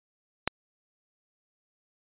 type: click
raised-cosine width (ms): 0.3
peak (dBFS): -8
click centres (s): 0.476
effects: resampled to 8000 Hz